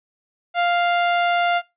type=tone; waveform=sawtooth; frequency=698.5 Hz; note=F5; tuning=in tune; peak=-13 dBFS; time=0.54-1.62 s; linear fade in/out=50 ms; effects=noise-tail reverb RT60 0.2 s tail -19 dB re dry + resampled to 8000 Hz